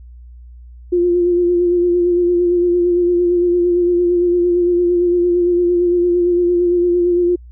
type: tone with vibrato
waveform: sine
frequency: 351.2 Hz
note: F4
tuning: 10 cents sharp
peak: -11 dBFS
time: 0.92-7.36 s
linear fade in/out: 10 ms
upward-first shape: sine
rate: 8.8 Hz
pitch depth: 27 cents each way
effects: added 60 Hz sine -35 dBFS peak until 7.51 s